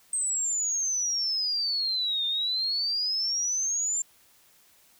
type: exponential two-way sweep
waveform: sine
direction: down then up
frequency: 8372 to 3609 to 7330 Hz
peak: -25 dBFS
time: 0.13-4.02 s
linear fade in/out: 2 ms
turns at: 2.26 s
effects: white hiss -60 dBFS RMS until 4.99 s